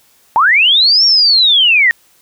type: linear two-way sweep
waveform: sine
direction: up then down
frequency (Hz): 835 to 5588 to 1823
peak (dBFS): -6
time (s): 0.36-1.91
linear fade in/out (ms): 0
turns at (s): 1.05
effects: white hiss -51 dBFS RMS until 2.21 s